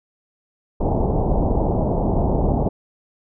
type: low-pass noise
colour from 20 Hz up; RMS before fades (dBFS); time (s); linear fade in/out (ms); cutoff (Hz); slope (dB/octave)
pink; -19; 0.8-2.69; 10; 860; 48
effects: none